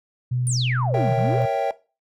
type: tone with pitch glide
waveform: sine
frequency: 124.5 to 122.15 Hz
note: B2 to B2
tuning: +14 to -19 cents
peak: -20 dBFS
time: 0.31-1.46 s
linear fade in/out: 10 ms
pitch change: -33 cents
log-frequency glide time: 1.06-1.27 s
type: exponential two-way sweep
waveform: sine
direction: down then up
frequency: 9830 to 123.47 to 589 Hz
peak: -24 dBFS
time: 0.47-1.42 s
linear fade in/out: 0 ms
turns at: 1.15 s
type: chord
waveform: triangle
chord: A# diminished seventh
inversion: none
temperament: equal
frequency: 466.2 / 554.4 / 659.3 / 784 Hz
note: A#4 / C#5 / E5 / G5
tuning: 0 / 0 / 0 / 0 cents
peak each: -26 / -23 / -22 / -22 dBFS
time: 0.94-1.71 s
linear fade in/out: 2 ms
effects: noise-tail reverb RT60 0.3 s tail -18 dB re dry + tanh soft clip ceiling -10 dBFS